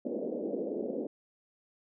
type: band-pass noise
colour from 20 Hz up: white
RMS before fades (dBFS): -35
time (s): 0.05-1.07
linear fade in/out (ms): 5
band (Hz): 210 to 550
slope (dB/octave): 48
effects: none